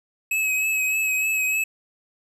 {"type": "tone with vibrato", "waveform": "square", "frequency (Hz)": 2564, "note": "E7", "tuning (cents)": -49, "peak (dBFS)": -21, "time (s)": [0.31, 1.64], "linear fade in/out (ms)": 5, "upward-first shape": "triangle", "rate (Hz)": 3.3, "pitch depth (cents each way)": 32, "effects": []}